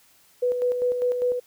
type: tone with tremolo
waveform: sine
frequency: 493.9 Hz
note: B4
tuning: in tune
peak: -19 dBFS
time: 0.42-1.4 s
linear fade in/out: 10 ms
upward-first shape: square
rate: 5 Hz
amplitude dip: 45%
effects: white hiss -58 dBFS RMS until 1.46 s